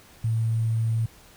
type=tone with sample-and-hold; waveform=sine; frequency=112.8 Hz; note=A2; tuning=44 cents sharp; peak=-21 dBFS; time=0.24-1.06 s; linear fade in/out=5 ms; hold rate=8820 Hz; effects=pink hiss -52 dBFS RMS until 1.36 s